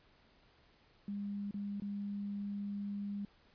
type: tone with dropouts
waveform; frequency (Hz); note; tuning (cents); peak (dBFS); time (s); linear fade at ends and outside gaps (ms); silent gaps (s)
sine; 202.3; G#3; -45; -37; 1.08-3.25; 2; 1.51-1.542 / 1.8-1.82
effects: pink hiss -67 dBFS RMS until 3.54 s + resampled to 11025 Hz